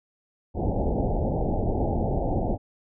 pink low-pass noise, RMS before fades -25 dBFS, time 0.54-2.58 s, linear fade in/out 50 ms, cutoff 840 Hz, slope 96 dB/octave, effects none

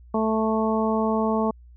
harmonic tone, 220 Hz, A3, in tune, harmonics 1 / 2 / 3 / 4 / 5, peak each -23 / -26 / -28 / -29 / -30 dBFS, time 0.14-1.51 s, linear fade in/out 5 ms, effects added 60 Hz sine -45 dBFS peak until 1.76 s

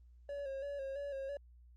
triangle tone with vibrato, 554.4 Hz, C#5, in tune, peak -37 dBFS, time 0.29-1.37 s, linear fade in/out 2 ms, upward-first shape square, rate 3 Hz, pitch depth 44 cents each way, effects added 60 Hz sine -57 dBFS peak until 1.76 s + Opus 32 kbps

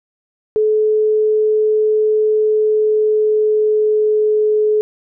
sine tone with pitch glide, 430 to 426.3 Hz, A4 to G#4, -40 to +45 cents, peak -11 dBFS, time 0.56-4.81 s, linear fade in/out 0 ms, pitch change -15 cents, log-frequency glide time 2.35-4.7 s, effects none

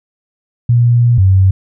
sine tone pair in turn, 119.8 / 95.09 Hz, A#2 / F#2, +48 / +48 cents, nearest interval major third, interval 400 cents, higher first, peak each -6 / -5 dBFS, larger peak second, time 0.69-1.18 / 1.18-1.51 s, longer first, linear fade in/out 5 ms, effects none

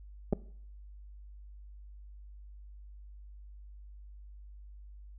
clicks, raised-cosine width 2 ms, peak -16 dBFS, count 2, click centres 0.327 / 0.332 s, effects noise-tail reverb RT60 0.6 s tail -20 dB re dry + added 50 Hz sine -47 dBFS peak until 5.18 s

